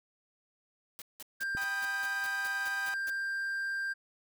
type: noise bursts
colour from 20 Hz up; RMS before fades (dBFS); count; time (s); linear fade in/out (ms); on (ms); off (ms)
white; -45; 11; 0.99-3.098; 0; 28; 180
type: tone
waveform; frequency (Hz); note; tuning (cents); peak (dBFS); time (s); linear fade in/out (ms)
triangle; 1586; G6; +20; -30; 1.4-3.94; 20
type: click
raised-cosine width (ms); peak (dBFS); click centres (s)
3; -29; 1.55
type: chord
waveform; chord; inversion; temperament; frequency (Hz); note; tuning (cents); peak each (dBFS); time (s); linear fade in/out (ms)
sawtooth; G augmented; none; equal; 784 / 987.8 / 1244.5; G5 / B5 / D#6; 0 / 0 / 0; -39 / -42 / -41; 1.57-2.94; 0
effects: none